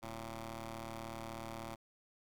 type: ring-modulated tone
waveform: 10% pulse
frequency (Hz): 116.3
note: A#2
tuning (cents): -4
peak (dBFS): -32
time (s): 0.02-1.76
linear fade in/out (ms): 20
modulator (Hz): 447
effects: none